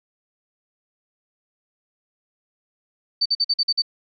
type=tone bursts; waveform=sine; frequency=4571 Hz; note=D8; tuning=48 cents flat; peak=-16 dBFS; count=7; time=3.21-3.821 s; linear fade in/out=10 ms; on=47 ms; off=47 ms; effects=none